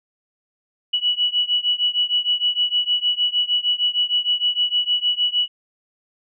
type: beating tone pair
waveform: sine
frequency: 2939 / 2945.5 Hz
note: F#7 / F#7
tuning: -12 / -8 cents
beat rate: 6.5 Hz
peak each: -20 / -21 dBFS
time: 0.93-5.48 s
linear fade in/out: 10 ms
effects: none